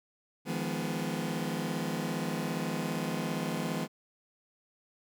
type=chord; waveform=sawtooth; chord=F half-diminished seventh; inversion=third; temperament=just; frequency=157.15 / 174.61 / 209.5 / 251.4 Hz; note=Eb3 / F3 / Ab3 / Cb4; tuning=+18 / 0 / +15 / +31 cents; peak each=-33 dBFS; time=0.45-3.88 s; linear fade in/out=50 ms; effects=none

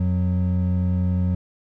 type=tone pair together; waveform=triangle; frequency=88.3 / 182.2 Hz; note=F2 / F#3; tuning=+20 / -26 cents; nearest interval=octave + minor second; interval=1254 cents; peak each=-18 / -21 dBFS; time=0-1.35 s; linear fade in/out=5 ms; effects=none

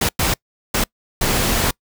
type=noise bursts at uneven times; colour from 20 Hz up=pink; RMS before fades=-18 dBFS; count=4; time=0.01-0.09 / 0.19-0.34 / 0.74-0.84 / 1.21-1.71 s; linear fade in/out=5 ms; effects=noise-tail reverb RT60 0.1 s tail -26 dB re dry

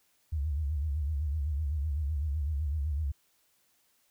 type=tone with vibrato; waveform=sine; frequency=74 Hz; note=D2; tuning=14 cents sharp; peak=-28 dBFS; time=0.32-3.12 s; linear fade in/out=10 ms; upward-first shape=sine; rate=7.9 Hz; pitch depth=140 cents each way; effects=white hiss -70 dBFS RMS until 4.1 s

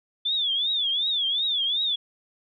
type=tone with vibrato; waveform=sine; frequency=3478 Hz; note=A7; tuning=21 cents flat; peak=-22 dBFS; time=0.25-1.96 s; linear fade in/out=10 ms; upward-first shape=triangle; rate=2.7 Hz; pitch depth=180 cents each way; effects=none

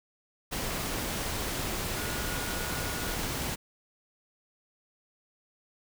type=tone in noise; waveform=sine; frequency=1446 Hz; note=F#6; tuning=40 cents flat; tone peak=-41 dBFS; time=1.96-3.15 s; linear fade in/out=20 ms; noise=pink; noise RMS=-33 dBFS; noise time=0.51-3.56 s; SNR=-11 dB; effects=none

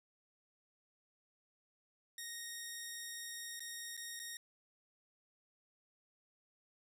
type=tone with dropouts; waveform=10% pulse; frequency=1864.7 Hz; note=A#6; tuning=in tune; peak=-35 dBFS; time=2.18-4.37 s; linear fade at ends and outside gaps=2 ms; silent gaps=3.595-3.604 / 3.968-3.975 / 4.194-4.198 s; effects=none

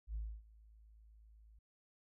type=tone with ADSR envelope; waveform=sine; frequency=54 Hz; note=A1; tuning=32 cents flat; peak=-36 dBFS; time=0.07-1.59 s; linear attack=81 ms; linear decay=270 ms; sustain=-23 dB; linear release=5 ms; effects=tanh soft clip ceiling -35 dBFS

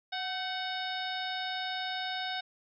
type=harmonic tone with a mistuned harmonic; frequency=740 Hz; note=F#5; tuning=in tune; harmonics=1 / 2 / 3 / 4 / 5 / 6 / 7; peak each=-37 / -39 / -44 / -44 / -38 / -48 / -46 dBFS; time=0.12-2.41 s; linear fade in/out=10 ms; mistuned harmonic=2; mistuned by=+60 cents; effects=none

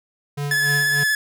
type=tone with tremolo; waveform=square; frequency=144 Hz; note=D3; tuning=34 cents flat; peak=-23 dBFS; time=0.37-1.04 s; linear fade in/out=10 ms; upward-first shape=sine; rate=3.4 Hz; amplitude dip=75%
type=tone with vibrato; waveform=45% pulse; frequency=1717 Hz; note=A6; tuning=43 cents flat; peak=-17 dBFS; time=0.51-1.15 s; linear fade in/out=2 ms; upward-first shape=sine; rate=17 Hz; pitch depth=19 cents each way
effects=none

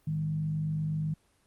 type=tone with frequency modulation; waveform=sine; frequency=155.56 Hz; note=D#3; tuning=in tune; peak=-28 dBFS; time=0.07-1.14 s; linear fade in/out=5 ms; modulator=48.2 Hz; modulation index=0.4; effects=pink hiss -68 dBFS RMS until 1.46 s + Opus 24 kbps

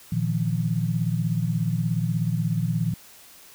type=chord; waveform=sine; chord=Bb suspended fourth; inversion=none; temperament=equal with one note detuned; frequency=116.54 / 155.56 / 172.21 Hz; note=Bb2 / Eb3 / F3; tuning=0 / 0 / -24 cents; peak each=-26 dBFS; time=0.12-2.94 s; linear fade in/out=5 ms; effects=white hiss -49 dBFS RMS until 3.54 s

